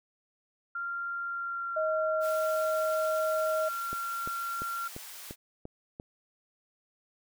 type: tone with pitch glide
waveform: sine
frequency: 1388 to 1374.4 Hz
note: F6 to F6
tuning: -11 to -28 cents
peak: -32 dBFS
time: 0.75-4.88 s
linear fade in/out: 5 ms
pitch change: -17 cents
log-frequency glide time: 1.23-1.82 s
type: tone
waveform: sine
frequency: 630 Hz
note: D#5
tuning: 21 cents sharp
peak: -27 dBFS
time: 1.76-3.69 s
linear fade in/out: 10 ms
type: high-pass noise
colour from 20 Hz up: white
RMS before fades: -45 dBFS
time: 2.2-5.36 s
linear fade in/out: 50 ms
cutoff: 670 Hz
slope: 12 dB/octave
type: click train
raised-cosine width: 2 ms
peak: -27 dBFS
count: 7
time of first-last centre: 3.93-5.999 s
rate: 2.9 Hz
effects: none